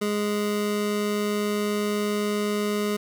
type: tone pair together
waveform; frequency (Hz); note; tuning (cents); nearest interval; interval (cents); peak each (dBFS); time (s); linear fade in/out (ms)
square; 207.7 / 415.4; G#3 / G#4; 0 / 0; octave; 1200; -27; 0.01-2.97; 10
effects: none